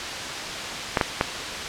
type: clicks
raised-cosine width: 0.5 ms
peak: -3 dBFS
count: 3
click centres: 0.972 / 1.012 / 1.211 s
effects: white hiss -29 dBFS RMS until 1.68 s + low-pass 5000 Hz 12 dB/octave